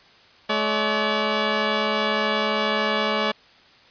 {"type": "tone pair together", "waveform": "10% pulse", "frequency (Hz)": [214.3, 572], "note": ["A3", "D5"], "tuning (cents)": [-45, -46], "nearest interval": "octave + perfect fourth", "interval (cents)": 1699, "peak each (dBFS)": -15, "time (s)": [0.49, 3.32], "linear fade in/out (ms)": 10, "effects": ["white hiss -52 dBFS RMS until 3.9 s", "resampled to 11025 Hz"]}